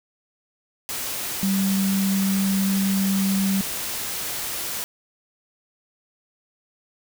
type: tone in noise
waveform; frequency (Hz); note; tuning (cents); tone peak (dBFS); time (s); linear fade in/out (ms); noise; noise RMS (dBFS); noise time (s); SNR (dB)
sine; 194.3; G3; -15; -19; 1.43-3.61; 0; white; -29; 0.89-4.84; +7
effects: none